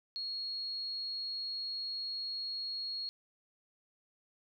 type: tone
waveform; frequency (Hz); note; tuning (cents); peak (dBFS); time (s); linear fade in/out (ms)
sine; 4305; C8; +49; -36; 0.16-3.09; 0
effects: none